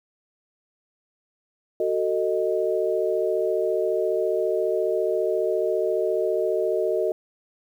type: chord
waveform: sine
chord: D# diminished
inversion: first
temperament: just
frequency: 373.4 / 448 / 622.3 Hz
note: F#4 / A4 / D#5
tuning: +16 / +31 / 0 cents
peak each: -25 dBFS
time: 1.8-7.12 s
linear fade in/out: 2 ms
effects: 9-bit